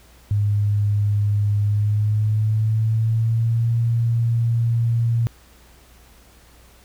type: tone with pitch glide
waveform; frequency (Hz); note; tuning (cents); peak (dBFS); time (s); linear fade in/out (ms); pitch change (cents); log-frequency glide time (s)
sine; 103.1 to 116.4; G#2 to A#2; -12 to -2; -16; 0.31-5.27; 0; +210; 1.62-3.72
effects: added 60 Hz sine -50 dBFS peak until 6.84 s + pink hiss -52 dBFS RMS until 6.84 s